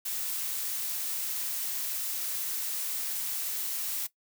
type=noise; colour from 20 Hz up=blue; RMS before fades=-33 dBFS; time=0.05-4.07 s; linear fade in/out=10 ms; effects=noise-tail reverb RT60 0.1 s tail -17 dB re dry